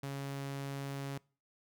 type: tone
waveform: sawtooth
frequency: 138.59 Hz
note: C#3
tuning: in tune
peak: -34 dBFS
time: 0.03-1.18 s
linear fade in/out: 5 ms
effects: noise-tail reverb RT60 0.4 s tail -24 dB re dry